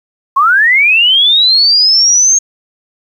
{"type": "linear sweep", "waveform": "sine", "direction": "up", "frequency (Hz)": [1046.5, 6490], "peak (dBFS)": -5, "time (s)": [0.36, 2.39], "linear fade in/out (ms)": 10, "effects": ["7-bit"]}